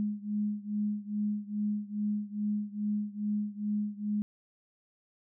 sine beating tone pair, 207.7 / 210.1 Hz, G#3 / G#3, 0 / +20 cents, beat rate 2.4 Hz, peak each -32 / -34 dBFS, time 0-4.22 s, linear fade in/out 0 ms, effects none

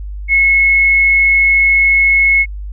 sine tone, 2183 Hz, C#7, 27 cents flat, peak -7 dBFS, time 0.28-2.46 s, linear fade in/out 50 ms, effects added 50 Hz sine -22 dBFS peak until 2.72 s

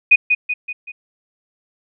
sine tone with echo, 2481 Hz, D#7, 6 cents flat, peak -5 dBFS, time 0.11-0.16 s, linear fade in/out 10 ms, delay 190 ms, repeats 4, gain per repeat -6 dB, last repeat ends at 0.92 s, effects none

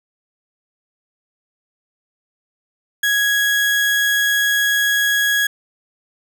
35% pulse tone, 1661.2 Hz, G#6, in tune, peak -13 dBFS, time 3.03-5.47 s, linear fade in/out 5 ms, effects none

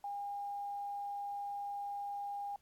sine tone with quantisation, 809 Hz, G#5, 46 cents flat, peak -38 dBFS, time 0.04-2.56 s, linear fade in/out 2 ms, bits 11, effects pink hiss -73 dBFS RMS until 2.61 s + AAC 64 kbps

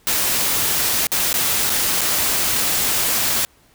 white noise with dropouts, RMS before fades -19 dBFS, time 0.07-3.45 s, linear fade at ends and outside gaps 0 ms, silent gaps 1.069-1.118 / 1.329-1.341 / 1.696-1.701 / 2.009-2.015 s, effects pink hiss -55 dBFS RMS until 3.74 s

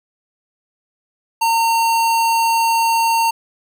square tone, 914 Hz, A#5, 34 cents flat, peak -14 dBFS, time 1.41-3.31 s, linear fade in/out 10 ms, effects none

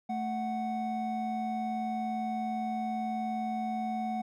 triangle tone pair together, 220.3 / 740 Hz, A3 / F#5, +2 / 0 cents, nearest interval octave + major sixth, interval 2098 cents, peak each -32 / -31 dBFS, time 0.09-4.22 s, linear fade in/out 10 ms, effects none

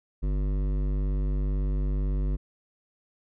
sine tone with hard clipping, 49 Hz, G1, in tune, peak -26 dBFS, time 0.22-2.37 s, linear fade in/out 20 ms, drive 14 dB, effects none

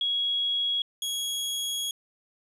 sine / sawtooth tone pair in turn, 3322 / 3322 Hz, G#7 / G#7, 0 / 0 cents, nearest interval unison, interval 0 cents, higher neither, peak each -24 / -25 dBFS, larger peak first, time 0.01-0.82 / 1.02-1.91 s, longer second, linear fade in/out 2 ms, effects resampled to 32000 Hz + 10-bit

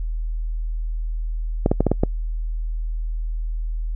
clicks, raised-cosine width 2 ms, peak -3 dBFS, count 6, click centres 1.661 / 1.715 / 1.806 / 1.867 / 1.916 / 2.035 s, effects noise-tail reverb RT60 0.1 s tail -26 dB re dry + added 40 Hz sine -22 dBFS peak until 3.95 s

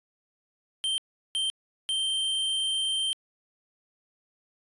square tone bursts at uneven times, 3136 Hz, G7, in tune, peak -26 dBFS, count 3, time 0.84-0.98 / 1.35-1.5 / 1.89-3.13 s, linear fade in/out 0 ms, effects resampled to 24000 Hz

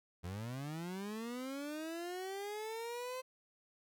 30% pulse linear sweep, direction up, 83.4 to 519 Hz, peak -38 dBFS, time 0.23-3.22 s, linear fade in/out 20 ms, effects none

